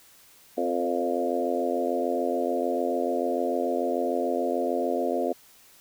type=harmonic tone with a mistuned harmonic; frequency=86.8 Hz; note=F2; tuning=10 cents flat; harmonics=3 / 4 / 5 / 6 / 7 / 8; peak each=-31 / -31 / -31 / -31 / -31 / -31 dBFS; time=0.57-5.33 s; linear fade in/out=10 ms; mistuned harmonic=5; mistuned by=+21 cents; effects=white hiss -55 dBFS RMS until 5.8 s